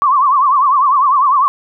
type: tone with vibrato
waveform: sine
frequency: 1095 Hz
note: C#6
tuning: 22 cents flat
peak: -8 dBFS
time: 0.02-1.48 s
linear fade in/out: 0 ms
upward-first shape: triangle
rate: 10 Hz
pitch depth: 170 cents each way
effects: none